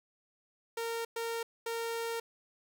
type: tone bursts at uneven times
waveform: sawtooth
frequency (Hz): 460.7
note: A#4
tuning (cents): -20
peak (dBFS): -30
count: 3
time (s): 0.77-1.05 / 1.16-1.43 / 1.66-2.2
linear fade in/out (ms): 5
effects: none